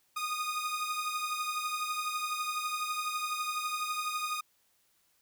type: beating tone pair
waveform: sawtooth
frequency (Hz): 1233 / 1245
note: D#6 / D#6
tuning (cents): -16 / +1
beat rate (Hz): 12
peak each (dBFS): -30 / -34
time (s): 0.16-4.41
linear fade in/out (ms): 10
effects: white hiss -71 dBFS RMS until 5.21 s